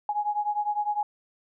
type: beating tone pair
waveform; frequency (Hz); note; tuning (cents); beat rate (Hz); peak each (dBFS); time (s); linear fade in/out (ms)
sine; 830.6 / 840.5; G#5 / G#5; 0 / +20; 9.9; -27 / -29; 0.09-1.03; 2
effects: none